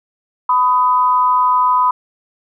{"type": "tone pair together", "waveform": "sine", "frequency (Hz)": [1000.6, 1248], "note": ["B5", "D#6"], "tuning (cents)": [22, 5], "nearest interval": "major third", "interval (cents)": 383, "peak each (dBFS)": [-11, -17], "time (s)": [0.49, 1.91], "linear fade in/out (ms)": 5, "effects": []}